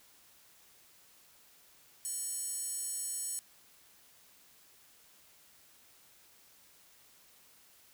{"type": "tone with high-pass filter", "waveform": "square", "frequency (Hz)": 609, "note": "D#5", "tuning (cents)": -37, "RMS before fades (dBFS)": -38, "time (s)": [2.05, 3.39], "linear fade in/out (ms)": 0, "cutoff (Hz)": 8400, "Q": 6.5, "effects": ["white hiss -62 dBFS RMS until 7.93 s"]}